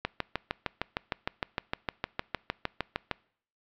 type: click train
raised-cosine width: 0.3 ms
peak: -12 dBFS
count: 21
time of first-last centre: 0.05-3.113 s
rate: 6.53 Hz
effects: noise-tail reverb RT60 0.6 s tail -24 dB re dry + low-pass 4000 Hz 12 dB/octave